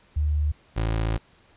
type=tone pair in turn; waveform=sine / 25% pulse; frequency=74.7 / 55.23 Hz; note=D2 / A1; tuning=+30 / +7 cents; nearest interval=perfect fourth; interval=523 cents; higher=first; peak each=-20 / -19 dBFS; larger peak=second; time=0.16-0.52 / 0.76-1.18 s; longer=second; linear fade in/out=10 ms; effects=pink hiss -58 dBFS RMS until 1.56 s + resampled to 8000 Hz